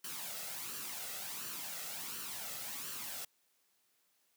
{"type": "noise with flanger", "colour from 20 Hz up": "white", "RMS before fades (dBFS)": -43, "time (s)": [0.04, 3.25], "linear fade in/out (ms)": 5, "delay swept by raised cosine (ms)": [0.68, 1.53], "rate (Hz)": 1.4, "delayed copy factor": 0.55, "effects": ["white hiss -75 dBFS RMS until 4.36 s", "high-pass 150 Hz 12 dB/octave"]}